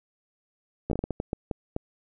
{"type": "slowing click train", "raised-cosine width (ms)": 2, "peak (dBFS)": -15, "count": 11, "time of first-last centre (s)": [0.9, 1.764], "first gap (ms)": 13, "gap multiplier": 1.39, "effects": []}